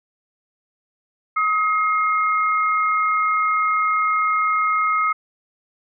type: tone pair together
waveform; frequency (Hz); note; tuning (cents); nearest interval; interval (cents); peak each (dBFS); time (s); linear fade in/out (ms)
sine; 1268.3 / 2133; D#6 / C7; +33 / +33; major sixth; 900; -17 / -24; 1.36-5.13; 10
effects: none